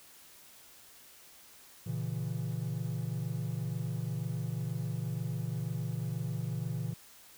triangle chord, A# diminished, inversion none, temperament equal, 116.54 / 138.59 / 164.81 Hz, A#2 / C#3 / E3, 0 / 0 / 0 cents, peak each -34 / -35 / -35 dBFS, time 1.86-6.94 s, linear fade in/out 10 ms, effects tanh soft clip ceiling -23 dBFS + white hiss -56 dBFS RMS until 7.37 s

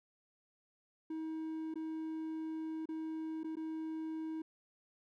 triangle tone with dropouts, 318 Hz, D#4, 38 cents sharp, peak -36 dBFS, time 1.1-4.42 s, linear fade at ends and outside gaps 5 ms, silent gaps 1.741-1.756 / 2.857-2.888 / 3.434-3.443 / 3.556-3.568 s, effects none

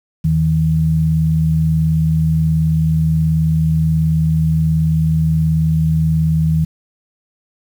sine tone pair together, 80.47 / 159.1 Hz, E2 / D#3, -41 / +39 cents, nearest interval octave, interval 1180 cents, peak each -19 / -12 dBFS, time 0.24-6.65 s, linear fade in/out 10 ms, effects 7-bit

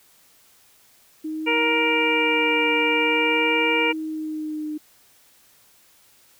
sine tone with vibrato, 311.1 Hz, D#4, in tune, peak -26 dBFS, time 1.24-4.78 s, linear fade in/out 10 ms, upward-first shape triangle, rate 0.5 Hz, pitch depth 41 cents each way
harmonic tone, 469.7 Hz, A#4, 13 cents sharp, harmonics 1 / 2 / 3 / 4 / 5 / 6, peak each -24 / -26 / -32 / -33 / -21 / -27 dBFS, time 1.46-3.93 s, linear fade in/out 20 ms
effects white hiss -56 dBFS RMS until 6.39 s

